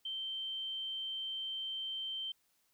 sine tone, 3120 Hz, G7, 9 cents flat, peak -37 dBFS, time 0.05-2.32 s, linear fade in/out 5 ms, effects white hiss -75 dBFS RMS until 2.73 s

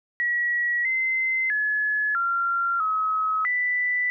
sine tone with pitch steps, 1922 / 2065 / 1705 / 1378 / 1279 / 1982 Hz, B6 / C7 / G#6 / F6 / D#6 / B6, -48 / -23 / +45 / -24 / +47 / +6 cents, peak -21 dBFS, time 0.2-4.1 s, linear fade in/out 0 ms, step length 650 ms, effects none

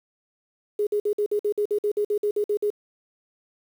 sine tone bursts, 415.3 Hz, G#4, in tune, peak -20 dBFS, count 15, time 0.79-2.703 s, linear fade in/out 5 ms, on 79 ms, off 52 ms, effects 8-bit

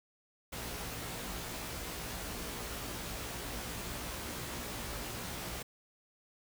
pink noise with comb filter, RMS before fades -41 dBFS, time 0.52-5.63 s, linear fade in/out 10 ms, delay 17 ms, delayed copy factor +0.8, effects none

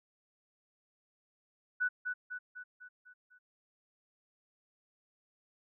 sine tone with echo, 1485 Hz, F#6, 6 cents sharp, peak -28 dBFS, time 1.8-1.89 s, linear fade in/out 20 ms, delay 250 ms, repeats 6, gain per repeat -5 dB, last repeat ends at 3.39 s, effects none

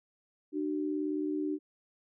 sine tone pair together, 301 / 379.4 Hz, D4 / F#4, +43 / +43 cents, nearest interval major third, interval 400 cents, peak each -31 / -36 dBFS, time 0.52-1.59 s, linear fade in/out 50 ms, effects none

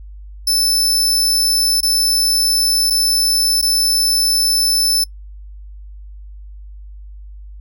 sawtooth tone with dropouts, 5274 Hz, E8, in tune, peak -10 dBFS, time 0.47-5.04 s, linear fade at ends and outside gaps 5 ms, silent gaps 1.807-1.829 / 2.901-2.905 / 3.615-3.625 s, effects noise-tail reverb RT60 0.1 s tail -23 dB re dry + added 50 Hz sine -32 dBFS peak until 7.6 s

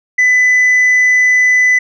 sine tone, 2000 Hz, B6, 21 cents sharp, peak -4 dBFS, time 0.18-1.79 s, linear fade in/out 10 ms, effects tanh soft clip ceiling -6 dBFS

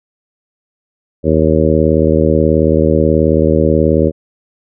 harmonic tone, 78.5 Hz, D#2, 16 cents sharp, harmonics 1 / 2 / 3 / 4 / 5 / 6 / 7, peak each -16 / -16 / -16 / -16 / -16 / -16 / -16 dBFS, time 1.23-4.12 s, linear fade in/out 50 ms, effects none

